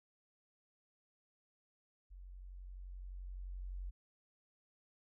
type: tone with level ramp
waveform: sine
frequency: 45.8 Hz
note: F#1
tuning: 17 cents flat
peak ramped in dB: -50 to -40 dBFS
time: 2.1-3.91 s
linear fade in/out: 20 ms
effects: none